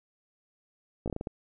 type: slowing click train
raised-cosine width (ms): 2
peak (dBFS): -20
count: 7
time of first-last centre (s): 1.06-1.272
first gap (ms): 17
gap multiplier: 1.29
effects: none